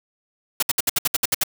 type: noise bursts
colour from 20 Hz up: white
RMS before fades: -19 dBFS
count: 10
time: 0.6-1.436 s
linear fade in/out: 5 ms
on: 26 ms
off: 64 ms
effects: none